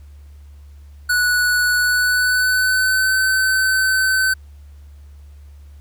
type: tone with pitch glide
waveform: square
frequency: 1474 to 1526.9 Hz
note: F#6 to G6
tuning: -7 to -46 cents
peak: -15 dBFS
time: 1.09-4.34 s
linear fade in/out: 10 ms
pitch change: +61 cents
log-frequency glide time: 1.78-3.16 s
effects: added 72 Hz sine -38 dBFS peak until 5.8 s + pink hiss -59 dBFS RMS until 5.8 s